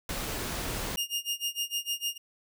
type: noise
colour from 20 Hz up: pink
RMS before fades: -34 dBFS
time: 0.09-0.96 s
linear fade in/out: 2 ms
type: tone with tremolo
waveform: sawtooth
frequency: 2833 Hz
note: F7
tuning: 24 cents sharp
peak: -24 dBFS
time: 0.97-2.18 s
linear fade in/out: 10 ms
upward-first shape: sine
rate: 6.6 Hz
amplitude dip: 95%
effects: none